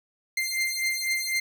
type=beating tone pair; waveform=sawtooth; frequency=2093 / 2097 Hz; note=C7 / C7; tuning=0 / +3 cents; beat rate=4 Hz; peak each=-25 dBFS; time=0.37-1.4 s; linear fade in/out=5 ms; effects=none